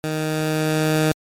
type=tone with level ramp; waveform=15% pulse; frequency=155.56 Hz; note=D#3; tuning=in tune; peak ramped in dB=-16 to -9 dBFS; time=0.04-1.12 s; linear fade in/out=0 ms; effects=MP3 64 kbps